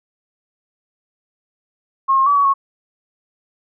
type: tone with pitch steps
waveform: sine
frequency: 1079 / 1071 / 1146 / 1129 / 1098 Hz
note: C#6 / C6 / D6 / C#6 / C#6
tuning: -47 / +40 / -43 / +31 / -17 cents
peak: -11 dBFS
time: 2.08-2.54 s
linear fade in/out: 20 ms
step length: 92 ms
effects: none